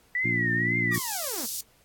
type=tone with vibrato; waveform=sine; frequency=1944 Hz; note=B6; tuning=28 cents flat; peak=-24 dBFS; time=0.15-0.96 s; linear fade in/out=2 ms; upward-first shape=triangle; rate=2 Hz; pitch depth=150 cents each way
type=harmonic tone; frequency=58.27 Hz; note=A#1; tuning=in tune; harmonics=2 / 3 / 4 / 5 / 6; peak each=-31 / -33 / -34 / -35 / -36 dBFS; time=0.24-0.99 s; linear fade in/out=10 ms
type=linear sweep; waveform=sawtooth; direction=down; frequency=1230 to 202.9 Hz; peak=-32 dBFS; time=0.91-1.46 s; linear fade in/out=10 ms
type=high-pass noise; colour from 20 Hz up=pink; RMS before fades=-33 dBFS; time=0.94-1.61 s; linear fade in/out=5 ms; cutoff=4800 Hz; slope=24 dB/octave
effects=pink hiss -61 dBFS RMS until 1.84 s + AAC 64 kbps